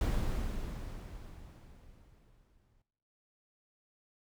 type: noise with exponential decay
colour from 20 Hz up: brown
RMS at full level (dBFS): -30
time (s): 0.01-2.82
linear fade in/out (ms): 2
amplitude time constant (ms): 610
effects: noise-tail reverb RT60 0.9 s tail -19 dB re dry